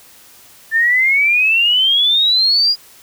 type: exponential sweep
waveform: sine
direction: up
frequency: 1770 to 4919 Hz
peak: -10 dBFS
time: 0.71-2.76 s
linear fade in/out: 50 ms
effects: white hiss -44 dBFS RMS until 3.02 s